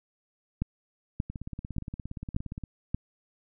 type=two click trains; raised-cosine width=5 ms; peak=-15 / -24 dBFS; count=5 / 24; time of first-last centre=0.62-2.946 / 1.3-2.637 s; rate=1.72 / 17.2 Hz; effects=none